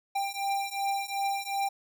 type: beating tone pair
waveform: square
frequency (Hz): 790 / 792.7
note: G5 / G5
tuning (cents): +13 / +19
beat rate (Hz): 2.7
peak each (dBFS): -33 / -32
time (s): 0.15-1.69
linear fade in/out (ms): 10
effects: none